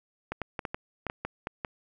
clicks, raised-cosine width 0.5 ms, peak -17 dBFS, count 10, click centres 0.32 / 0.417 / 0.592 / 0.652 / 0.745 / 1.067 / 1.099 / 1.25 / 1.471 / 1.648 s, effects none

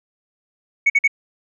sine tone bursts, 2222 Hz, C#7, 4 cents sharp, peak -9 dBFS, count 3, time 0.86-1.078 s, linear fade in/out 10 ms, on 40 ms, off 49 ms, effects tanh soft clip ceiling -8 dBFS

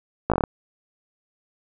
slowing click train, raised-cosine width 1 ms, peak -6 dBFS, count 7, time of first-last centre 0.3-0.438 s, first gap 17 ms, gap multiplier 1.12, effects none

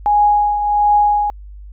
sine tone with tremolo, 829 Hz, G#5, 3 cents flat, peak -8 dBFS, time 0.06-1.3 s, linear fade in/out 0 ms, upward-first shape triangle, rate 1.4 Hz, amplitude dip 60%, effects added 50 Hz sine -32 dBFS peak until 1.72 s

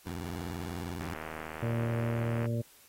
15% pulse tone with vibrato, 86 Hz, F2, 26 cents flat, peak -30 dBFS, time 0.06-1.14 s, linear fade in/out 5 ms, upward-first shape square, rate 20 Hz, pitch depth 180 cents each way
click train, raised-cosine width 0.5 ms, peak -25 dBFS, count 115, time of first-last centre 1.01-2.457 s, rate 78.8 Hz
harmonic tone, 116.54 Hz, A#2, in tune, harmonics 1 / 2 / 3 / 4 / 5, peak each -30 / -36 / -42 / -42 / -40 dBFS, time 1.62-2.62 s, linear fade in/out 10 ms
effects white hiss -59 dBFS RMS until 2.88 s + AAC 48 kbps

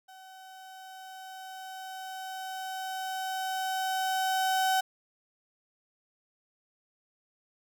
35% pulse tone with level ramp, 758 Hz, F#5, 42 cents sharp, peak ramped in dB -47 to -22 dBFS, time 0.08-4.81 s, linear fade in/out 10 ms, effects none

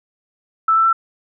sine tone with pitch steps, 1318.5 / 1329.2 / 1340 Hz, E6 / E6 / E6, 0 / +14 / +28 cents, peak -11 dBFS, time 0.68-0.929 s, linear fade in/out 5 ms, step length 83 ms, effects none

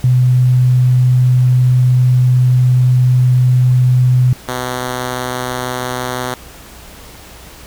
sine / 5% pulse tone pair in turn, 126 / 126 Hz, B2 / B2, +35 / +35 cents, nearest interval unison, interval 0 cents, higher neither, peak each -7 dBFS, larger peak neither, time 0.04-4.33 / 4.48-6.34 s, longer first, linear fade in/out 2 ms, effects added 60 Hz sine -41 dBFS peak until 7.66 s + pink hiss -37 dBFS RMS until 7.66 s

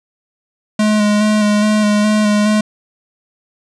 square tone with vibrato, 210.7 Hz, G#3, 25 cents sharp, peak -11 dBFS, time 0.79-2.61 s, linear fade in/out 5 ms, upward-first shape square, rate 2.4 Hz, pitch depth 18 cents each way, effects resampled to 22050 Hz + 7-bit

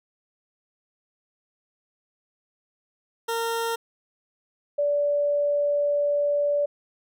20% pulse / sine tone pair in turn, 460 / 579.6 Hz, A#4 / D5, -23 / -23 cents, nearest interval major third, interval 400 cents, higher second, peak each -20 dBFS, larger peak neither, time 3.28-3.76 / 4.78-6.66 s, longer second, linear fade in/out 10 ms, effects none

